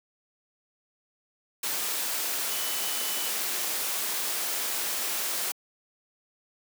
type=tone in noise; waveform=sine; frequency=2993 Hz; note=F#7; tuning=19 cents sharp; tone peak=-39 dBFS; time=2.5-3.3 s; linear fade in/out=5 ms; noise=white; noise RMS=-30 dBFS; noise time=1.63-5.52 s; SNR=-12 dB; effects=high-pass 300 Hz 12 dB/octave